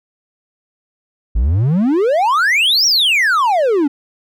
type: exponential two-way sweep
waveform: triangle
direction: up then down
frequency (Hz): 49.91 to 5790 to 270.2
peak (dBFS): -9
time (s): 1.35-3.88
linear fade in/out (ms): 10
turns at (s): 2.86
effects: none